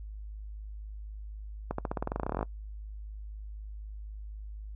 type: accelerating click train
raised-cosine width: 1 ms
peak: -17 dBFS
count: 19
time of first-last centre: 1.71-2.429 s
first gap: 74 ms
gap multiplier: 0.92
effects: noise-tail reverb RT60 0.1 s tail -22 dB re dry + added 52 Hz sine -39 dBFS peak until 4.75 s